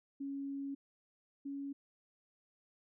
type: tone pair in turn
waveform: sine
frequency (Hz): 277.2 / 279.1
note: C#4 / C#4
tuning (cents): 0 / +12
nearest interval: unison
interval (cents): 12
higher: second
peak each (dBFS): -38 / -39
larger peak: first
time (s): 0.2-0.75 / 1.45-1.73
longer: first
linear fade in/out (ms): 10
effects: none